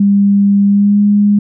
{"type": "tone with pitch glide", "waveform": "sine", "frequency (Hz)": [200.5, 205.2], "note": ["G3", "G#3"], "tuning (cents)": [39, -21], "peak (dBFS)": -6, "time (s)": [0, 1.39], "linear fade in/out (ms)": 5, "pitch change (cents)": 40, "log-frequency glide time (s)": [0.66, 1.01], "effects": []}